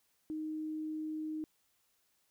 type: tone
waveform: sine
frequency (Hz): 311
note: D#4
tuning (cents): -1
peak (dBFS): -36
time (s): 0.3-1.44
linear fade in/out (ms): 0
effects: white hiss -75 dBFS RMS until 2.3 s